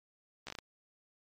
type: slowing click train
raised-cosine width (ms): 0.2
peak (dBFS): -24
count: 6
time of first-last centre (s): 0.47-0.587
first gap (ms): 14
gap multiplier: 1.26
effects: MP3 64 kbps